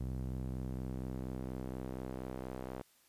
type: tone with band-pass filter sweep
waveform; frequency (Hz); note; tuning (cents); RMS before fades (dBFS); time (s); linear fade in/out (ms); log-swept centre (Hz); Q
sawtooth; 64.2; C2; -32; -41; 0-2.82; 5; 130 to 540; 0.77
effects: white hiss -68 dBFS RMS until 3.08 s + resampled to 32000 Hz